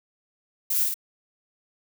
violet noise with echo, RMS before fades -25 dBFS, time 0.7-0.84 s, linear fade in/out 5 ms, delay 51 ms, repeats 2, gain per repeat -2 dB, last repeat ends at 0.942 s, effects none

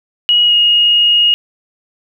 sine tone with pitch glide, 2902 to 2869 Hz, F#7 to F7, -34 to +46 cents, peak -7 dBFS, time 0.29-1.34 s, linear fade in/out 0 ms, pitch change -20 cents, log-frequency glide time 0.46-0.54 s, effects 8-bit

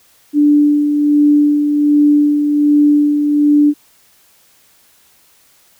sine tone with tremolo, 293.7 Hz, D4, in tune, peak -6 dBFS, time 0.33-3.74 s, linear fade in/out 50 ms, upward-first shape sine, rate 1.3 Hz, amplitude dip 45%, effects white hiss -51 dBFS RMS until 5.79 s

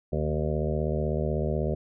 harmonic tone with a mistuned harmonic, 76.1 Hz, D#2, 38 cents flat, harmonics 1 / 2 / 3 / 5 / 6 / 7 / 8 / 9, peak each -30 / -30 / -34 / -33 / -35 / -35 / -35 / -42 dBFS, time 0.12-1.75 s, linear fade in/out 10 ms, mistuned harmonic 1, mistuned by -64 cents, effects none

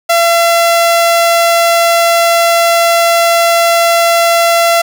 sawtooth tone, 678 Hz, E5, 49 cents sharp, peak -3 dBFS, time 0.09-4.82 s, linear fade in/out 10 ms, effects none

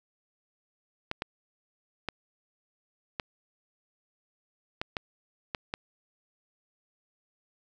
clicks, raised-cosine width 0.3 ms, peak -15 dBFS, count 8, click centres 1.114 / 1.221 / 2.087 / 3.198 / 4.815 / 4.968 / 5.548 / 5.739 s, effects none

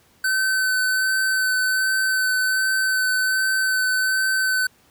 square tone with vibrato, 1525 Hz, G6, 48 cents flat, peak -19 dBFS, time 0.24-4.67 s, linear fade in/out 5 ms, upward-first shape sine, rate 1.3 Hz, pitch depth 13 cents each way, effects pink hiss -57 dBFS RMS until 4.9 s + high-pass 60 Hz 12 dB/octave

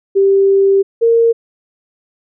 sine tone pair in turn, 392 / 461.5 Hz, G4 / A#4, 0 / -17 cents, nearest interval minor third, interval 283 cents, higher second, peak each -7 dBFS, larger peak neither, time 0.15-0.83 / 1.01-1.33 s, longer first, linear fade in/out 20 ms, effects none

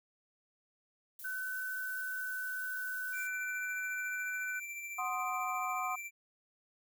violet noise, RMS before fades -48 dBFS, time 1.19-3.27 s, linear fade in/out 2 ms
sine tone with pitch glide, 1511 to 1499.7 Hz, F#6 to F#6, +36 to +23 cents, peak -36 dBFS, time 1.24-4.6 s, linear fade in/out 10 ms, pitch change -13 cents, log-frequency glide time 1.74-3.36 s
square tone with tremolo, 2349 Hz, D7, in tune, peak -40 dBFS, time 3.12-6.11 s, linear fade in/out 50 ms, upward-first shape sine, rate 14 Hz, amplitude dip 35%
sine chord, C diminished, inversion second, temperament equal, 740 / 1046.5 / 1244.5 Hz, Gb5 / C6 / Eb6, 0 / 0 / 0 cents, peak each -38 dBFS, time 4.98-5.96 s, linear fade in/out 10 ms
effects none

